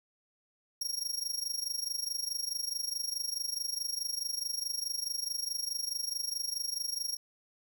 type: tone with amplitude modulation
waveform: sawtooth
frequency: 5588 Hz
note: F8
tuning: in tune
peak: -27 dBFS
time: 0.81-7.17 s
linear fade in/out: 5 ms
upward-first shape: sine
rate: 24.7 Hz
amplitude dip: 85%
effects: none